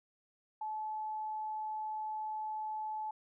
sine tone, 863 Hz, A5, 34 cents flat, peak -36 dBFS, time 0.61-3.11 s, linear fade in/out 5 ms, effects none

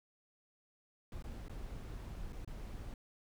brown noise with dropouts, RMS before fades -45 dBFS, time 1.12-2.94 s, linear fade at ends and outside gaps 2 ms, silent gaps 1.225-1.24 / 1.483-1.495 / 2.325-2.329 / 2.448-2.475 s, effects none

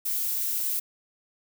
violet noise, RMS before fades -28 dBFS, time 0.05-0.8 s, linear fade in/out 10 ms, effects none

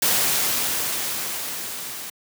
white noise with level ramp, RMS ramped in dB -19 to -34 dBFS, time 0.02-2.1 s, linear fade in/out 5 ms, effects high-pass 100 Hz 12 dB/octave

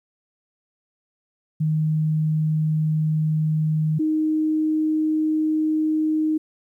sine tone pair in turn, 155.56 / 311.1 Hz, D#3 / D#4, 0 / 0 cents, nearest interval octave, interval 1200 cents, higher second, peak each -18 dBFS, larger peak neither, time 1.6-3.99 / 3.99-6.38 s, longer neither, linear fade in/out 10 ms, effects 10-bit

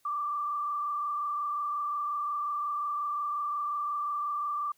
sine tone with frequency modulation, 1174.7 Hz, D6, in tune, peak -29 dBFS, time 0.05-4.72 s, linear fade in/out 5 ms, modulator 25.6 Hz, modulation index 1, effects white hiss -69 dBFS RMS until 4.77 s

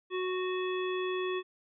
harmonic tone with a mistuned harmonic, 368.7 Hz, F#4, 6 cents flat, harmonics 1 / 3 / 5 / 7 / 9, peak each -31 / -39 / -43 / -43 / -44 dBFS, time 0.1-1.43 s, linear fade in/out 50 ms, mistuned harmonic 9, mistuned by +38 cents, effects none

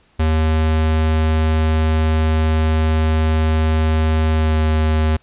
square tone with pitch glide, 78.9 to 78.26 Hz, D#2 to D#2, +25 to +11 cents, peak -14 dBFS, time 0.19-5.17 s, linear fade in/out 10 ms, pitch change -14 cents, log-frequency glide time 4.34-4.57 s, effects pink hiss -56 dBFS RMS until 5.22 s + resampled to 8000 Hz

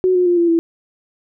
sine tone with pitch steps, 370 / 360.3 / 350.9 / 341.7 / 332.7 Hz, F#4 / F#4 / F4 / F4 / E4, 0 / -46 / +8 / -38 / +16 cents, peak -11 dBFS, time 0.04-0.59 s, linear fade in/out 0 ms, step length 110 ms, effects none

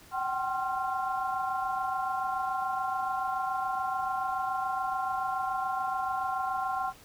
sine tone cluster, 758 / 785 / 1060 / 1376 Hz, F#5 / G5 / C6 / F6, +42 / +2 / +22 / -26 cents, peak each -32 / -38 / -33 / -36 dBFS, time 0.11-6.93 s, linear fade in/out 50 ms, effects pink hiss -54 dBFS RMS until 7.04 s

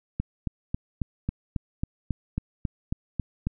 click train, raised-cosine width 5 ms, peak -14 dBFS, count 13, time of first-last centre 0.2-3.47 s, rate 3.67 Hz, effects none

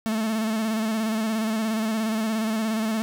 45% pulse tone with vibrato, 220 Hz, A3, in tune, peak -23 dBFS, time 0.06-3.02 s, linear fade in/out 0 ms, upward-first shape square, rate 17 Hz, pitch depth 34 cents each way, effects none

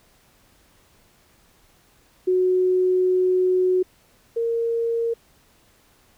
sine tone pair in turn, 367.9 / 462.5 Hz, F#4 / A#4, -10 / -14 cents, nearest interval major third, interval 396 cents, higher second, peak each -16 / -20 dBFS, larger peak first, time 2.27-3.83 / 4.36-5.14 s, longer first, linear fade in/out 10 ms, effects pink hiss -58 dBFS RMS until 6.17 s

